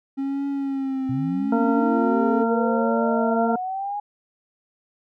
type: tone with vibrato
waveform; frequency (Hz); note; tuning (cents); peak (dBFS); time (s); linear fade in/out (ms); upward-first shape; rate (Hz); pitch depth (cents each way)
triangle; 271.3; C#4; -37; -21; 0.17-2.44; 20; triangle; 0.83; 57
type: linear sweep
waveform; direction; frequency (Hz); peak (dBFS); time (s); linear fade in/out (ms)
sine; up; 120 to 830.6; -25; 1.09-4; 5
type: harmonic tone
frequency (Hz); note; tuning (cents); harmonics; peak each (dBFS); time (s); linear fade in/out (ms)
229.2; A#3; -29; 1 / 2 / 3 / 4 / 6; -22 / -25 / -27 / -28 / -30; 1.52-3.56; 5
effects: none